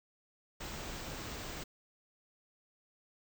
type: band-stop noise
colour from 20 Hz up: pink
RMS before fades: -43 dBFS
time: 0.6-1.64 s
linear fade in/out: 10 ms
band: 8400 to 14000 Hz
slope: 96 dB/octave
effects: none